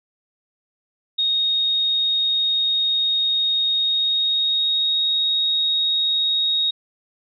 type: tone with pitch glide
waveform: sine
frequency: 3729 to 3759 Hz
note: A#7 to A#7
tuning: 0 to +14 cents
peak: -17 dBFS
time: 1.18-6.71 s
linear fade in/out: 10 ms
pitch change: +14 cents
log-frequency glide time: 3.73-5.05 s
effects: none